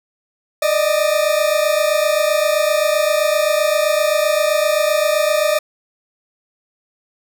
40% pulse tone pair together, 594.6 / 622.3 Hz, D5 / D#5, +21 / 0 cents, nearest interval minor second, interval 79 cents, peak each -16 dBFS, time 0.62-5.59 s, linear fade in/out 5 ms, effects none

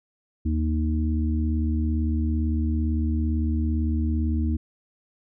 harmonic tone, 77.78 Hz, D#2, in tune, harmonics 1 / 3 / 4, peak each -22 / -28 / -31 dBFS, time 0.45-4.57 s, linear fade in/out 10 ms, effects none

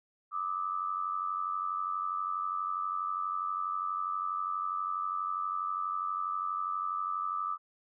sine tone pair together, 1186.7 / 1279 Hz, D6 / D#6, +18 / +47 cents, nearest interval minor second, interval 129 cents, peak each -33 / -35 dBFS, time 0.31-7.58 s, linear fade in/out 50 ms, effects none

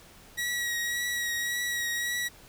sawtooth tone with vibrato, 1914 Hz, A#6, 45 cents sharp, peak -25 dBFS, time 0.37-2.29 s, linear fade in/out 20 ms, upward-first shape triangle, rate 1.8 Hz, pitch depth 27 cents each way, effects pink hiss -53 dBFS RMS until 2.48 s

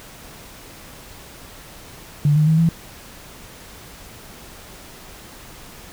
sine tone with pitch steps, 146.83 / 152.8 / 159.01 / 165.48 Hz, D3 / D#3 / D#3 / E3, 0 / -31 / +38 / +7 cents, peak -12 dBFS, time 2.25-2.69 s, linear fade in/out 2 ms, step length 110 ms, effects pink hiss -41 dBFS RMS until 5.92 s

